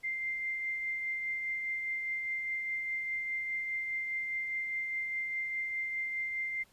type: tone with tremolo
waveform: sine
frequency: 2093 Hz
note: C7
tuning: in tune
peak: -31 dBFS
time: 0.03-6.64 s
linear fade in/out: 20 ms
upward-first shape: triangle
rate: 4.9 Hz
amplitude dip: 35%
effects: pink hiss -65 dBFS RMS until 6.72 s + resampled to 32000 Hz